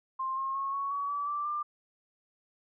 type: tone with pitch steps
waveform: sine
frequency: 1055 / 1073.4 / 1092.2 / 1111.3 / 1130.7 / 1150.5 / 1170.6 / 1191.1 Hz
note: C6 / C6 / C#6 / C#6 / C#6 / D6 / D6 / D6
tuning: +14 / +44 / -26 / +4 / +34 / -36 / -6 / +24 cents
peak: -30 dBFS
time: 0.19-1.63 s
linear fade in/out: 10 ms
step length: 180 ms
effects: none